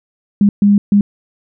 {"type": "tone bursts at uneven times", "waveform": "sine", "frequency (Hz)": 203.1, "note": "G#3", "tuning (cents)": -38, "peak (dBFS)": -6, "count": 3, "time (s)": [[0.41, 0.49], [0.62, 0.78], [0.92, 1.01]], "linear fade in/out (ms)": 2, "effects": []}